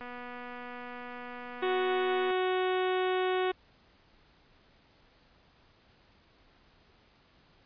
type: click train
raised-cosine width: 0.5 ms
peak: -29 dBFS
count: 564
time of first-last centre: 0.01-2.308 s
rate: 245 Hz
type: harmonic tone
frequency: 370 Hz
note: F#4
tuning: in tune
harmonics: 1 / 2 / 3 / 4 / 5 / 6 / 7 / 8 / 9 / 10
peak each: -28 / -34 / -38 / -40 / -42 / -44 / -45 / -46 / -47 / -48 dBFS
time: 1.62-3.52 s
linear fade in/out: 10 ms
effects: pink hiss -63 dBFS RMS until 7.65 s + resampled to 11025 Hz